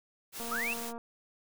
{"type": "noise", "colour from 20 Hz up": "white", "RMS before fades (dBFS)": -41, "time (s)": [0.32, 0.93], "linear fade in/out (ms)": 50}
{"type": "click train", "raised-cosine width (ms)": 1, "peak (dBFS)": -30, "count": 136, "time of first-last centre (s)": [0.4, 0.979], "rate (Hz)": 233}
{"type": "linear sweep", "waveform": "sine", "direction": "up", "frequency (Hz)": [1174.7, 2799], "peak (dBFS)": -31, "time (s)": [0.51, 0.74], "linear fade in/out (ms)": 10}
{"effects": []}